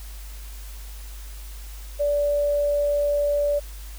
sine tone, 580 Hz, D5, 22 cents flat, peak -19 dBFS, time 1.99-3.6 s, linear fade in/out 20 ms, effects added 50 Hz sine -35 dBFS peak until 3.98 s + white hiss -46 dBFS RMS until 3.98 s

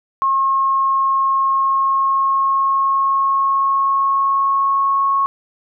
sine tone with pitch glide, 1080 to 1098.2 Hz, C#6 to C#6, -45 to -17 cents, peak -13 dBFS, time 0.22-5.26 s, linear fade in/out 0 ms, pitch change +28 cents, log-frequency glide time 1.4-4.95 s, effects none

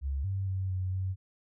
sine tone with pitch steps, 68.8 / 96.8 / 94.8 / 92.9 / 94.3 Hz, C#2 / G2 / F#2 / F#2 / F#2, -12 / -21 / +43 / +7 / +33 cents, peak -29 dBFS, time 0.01-1.16 s, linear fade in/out 50 ms, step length 230 ms, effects none

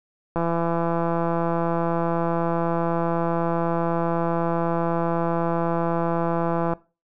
click train, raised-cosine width 1 ms, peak -11 dBFS, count 1072, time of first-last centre 0.36-6.735 s, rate 168 Hz, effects noise-tail reverb RT60 0.3 s tail -20 dB re dry

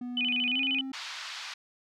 triangle tone with pitch glide, 245.6 to 266.3 Hz, B3 to C4, -9 to +31 cents, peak -32 dBFS, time 0.01-0.92 s, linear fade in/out 5 ms, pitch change +140 cents, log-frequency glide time 0.49-0.6 s
sine tone with vibrato, 2731 Hz, F7, 39 cents flat, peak -26 dBFS, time 0.17-0.81 s, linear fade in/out 2 ms, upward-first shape square, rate 13 Hz, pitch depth 170 cents each way
white band-pass noise, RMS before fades -40 dBFS, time 0.93-1.54 s, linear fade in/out 5 ms, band 920 to 4900 Hz, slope 24 dB/octave
effects none

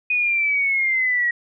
sine linear sweep, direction down, 2489 to 1900 Hz, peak -17 dBFS, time 0.1-1.31 s, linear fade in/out 5 ms, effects none

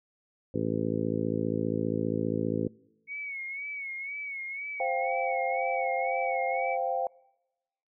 harmonic tone, 55 Hz, A1, in tune, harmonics 2 / 3 / 4 / 5 / 6 / 7 / 8 / 9, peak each -36 / -35 / -34 / -33 / -37 / -35 / -36 / -36 dBFS, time 0.54-2.68 s, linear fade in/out 5 ms
sine tone with vibrato, 2217 Hz, C#7, in tune, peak -34 dBFS, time 3.07-6.78 s, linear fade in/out 50 ms, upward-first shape sine, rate 2 Hz, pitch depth 67 cents each way
sine chord, C suspended fourth, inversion none, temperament equal, 523.3 / 698.5 / 784 Hz, C5 / F5 / G5, 0 / 0 / 0 cents, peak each -31 dBFS, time 4.8-7.07 s, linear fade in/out 2 ms
effects noise-tail reverb RT60 1.0 s tail -25 dB re dry

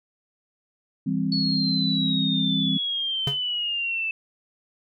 sine chord, C major, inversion first, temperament equal with one note detuned, 164.81 / 198.85 / 261.6 Hz, E3 / G3 / C4, 0 / +25 / 0 cents, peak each -27 / -26 / -26 dBFS, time 1.06-2.78 s, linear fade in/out 10 ms
sine exponential sweep, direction down, 4412 to 2628 Hz, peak -24 dBFS, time 1.32-4.11 s, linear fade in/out 2 ms
square tone with exponential decay, 139.1 Hz, C#3, 6 cents sharp, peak -22 dBFS, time 3.27-3.4 s, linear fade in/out 2 ms, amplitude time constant 27 ms
effects none

